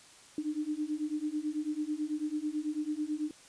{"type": "beating tone pair", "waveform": "sine", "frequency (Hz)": [298, 307.1], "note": ["D4", "D#4"], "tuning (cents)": [25, -23], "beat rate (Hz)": 9.1, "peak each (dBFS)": [-35, -34], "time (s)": [0.38, 3.31], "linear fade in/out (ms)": 2, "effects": ["white hiss -56 dBFS RMS until 3.48 s", "resampled to 22050 Hz"]}